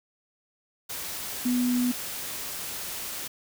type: tone in noise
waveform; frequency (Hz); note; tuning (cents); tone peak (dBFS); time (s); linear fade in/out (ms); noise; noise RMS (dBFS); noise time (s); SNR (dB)
sine; 246.8; B3; -1; -22; 1.45-1.92; 10; white; -35; 0.89-3.28; +10
effects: none